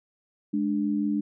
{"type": "tone pair together", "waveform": "sine", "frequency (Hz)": [209, 294.8], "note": ["G#3", "D4"], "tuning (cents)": [11, 7], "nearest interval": "tritone", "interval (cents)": 596, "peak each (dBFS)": -26, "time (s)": [0.53, 1.21], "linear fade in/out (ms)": 10, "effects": []}